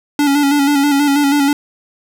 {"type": "tone with vibrato", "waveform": "square", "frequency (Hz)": 284.7, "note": "C#4", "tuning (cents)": 46, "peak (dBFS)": -11, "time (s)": [0.19, 1.53], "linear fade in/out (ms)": 2, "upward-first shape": "square", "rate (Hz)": 6.2, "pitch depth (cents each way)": 39, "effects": []}